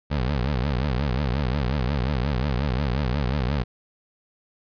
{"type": "tone with vibrato", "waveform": "20% pulse", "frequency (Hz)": 66.8, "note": "C2", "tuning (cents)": 36, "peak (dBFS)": -17, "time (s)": [0.1, 3.64], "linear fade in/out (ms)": 20, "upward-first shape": "triangle", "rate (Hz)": 5.6, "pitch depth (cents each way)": 260, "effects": ["resampled to 11025 Hz"]}